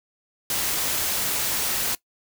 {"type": "noise", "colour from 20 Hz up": "white", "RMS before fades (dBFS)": -25, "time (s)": [0.5, 1.95], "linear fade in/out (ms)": 2, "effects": ["noise-tail reverb RT60 0.1 s tail -20 dB re dry"]}